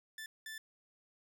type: tone bursts at uneven times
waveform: sawtooth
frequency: 1760 Hz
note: A6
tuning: in tune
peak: -40 dBFS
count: 2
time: 0.18-0.26 / 0.46-0.58 s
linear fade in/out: 2 ms
effects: none